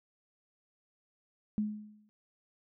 sine tone with exponential decay, 211.3 Hz, G#3, 30 cents sharp, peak -26 dBFS, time 1.58-2.09 s, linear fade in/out 0 ms, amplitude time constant 110 ms, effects none

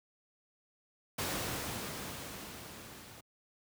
pink noise with level ramp, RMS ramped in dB -34 to -52 dBFS, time 1.18-3.21 s, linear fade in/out 10 ms, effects high-pass 80 Hz 12 dB/octave

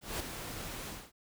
pink noise with ADSR envelope, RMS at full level -35 dBFS, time 0.01-1.12 s, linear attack 190 ms, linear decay 6 ms, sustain -7 dB, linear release 240 ms, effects none

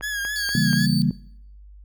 click train, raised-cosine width 0.5 ms, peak -21 dBFS, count 4, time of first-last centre 0.01-0.731 s, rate 4.16 Hz
40% pulse tone with vibrato, 1661.2 Hz, G#6, in tune, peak -24 dBFS, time 0.02-0.87 s, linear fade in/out 20 ms, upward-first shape triangle, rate 3.9 Hz, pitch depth 59 cents each way
40% pulse tone, 4543 Hz, C#8, 42 cents sharp, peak -27 dBFS, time 0.36-1.02 s, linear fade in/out 0 ms
sine chord, C# diminished seventh, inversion none, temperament equal, 138.59 / 164.81 / 196 / 233.1 Hz, C#3 / E3 / G3 / Bb3, 0 / 0 / 0 / 0 cents, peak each -23 dBFS, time 0.55-1.11 s, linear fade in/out 2 ms
effects noise-tail reverb RT60 0.7 s tail -20 dB re dry + added 50 Hz sine -42 dBFS peak until 1.84 s

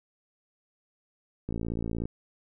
click train, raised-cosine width 3 ms, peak -20 dBFS, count 33, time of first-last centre 1.49-2.055 s, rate 56.6 Hz, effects none

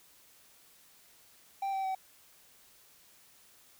triangle tone with pitch steps, 784 / 772.8 / 761.7 Hz, G5 / G5 / G5, 0 / -25 / -50 cents, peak -29 dBFS, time 1.62-1.95 s, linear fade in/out 5 ms, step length 110 ms, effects white hiss -61 dBFS RMS until 3.79 s

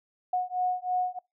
sine beating tone pair, 728 / 731.1 Hz, F#5 / F#5, -28 / -21 cents, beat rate 3.1 Hz, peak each -29 dBFS, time 0.33-1.19 s, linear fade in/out 5 ms, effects noise-tail reverb RT60 0.2 s tail -25 dB re dry

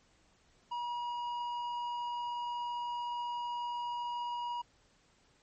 sine tone with tanh clipping, 960 Hz, B5, 49 cents flat, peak -36 dBFS, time 0.71-4.62 s, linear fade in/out 10 ms, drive 8 dB, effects pink hiss -68 dBFS RMS until 5.42 s + MP3 32 kbps

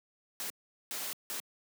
white noise bursts at uneven times, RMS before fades -38 dBFS, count 3, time 0.4-0.5 / 0.91-1.13 / 1.3-1.4 s, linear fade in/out 0 ms, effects high-pass 200 Hz 12 dB/octave

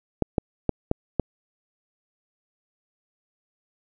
clicks, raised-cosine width 2 ms, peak -7 dBFS, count 5, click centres 0.223 / 0.382 / 0.693 / 0.914 / 1.197 s, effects none

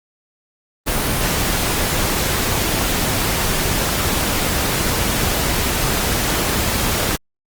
pink noise with amplitude modulation, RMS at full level -17 dBFS, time 0.86-7.17 s, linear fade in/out 20 ms, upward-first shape sine, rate 278 Hz, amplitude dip 40%, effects Opus 32 kbps

